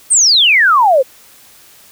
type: exponential sweep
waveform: sine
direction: down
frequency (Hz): 9020 to 493.9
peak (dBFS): -6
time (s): 0.1-1.03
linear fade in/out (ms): 20
effects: white hiss -43 dBFS RMS until 1.91 s